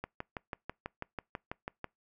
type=click train; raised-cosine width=0.5 ms; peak=-22 dBFS; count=12; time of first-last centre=0.04-1.843 s; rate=6.1 Hz; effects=noise-tail reverb RT60 0.2 s tail -26 dB re dry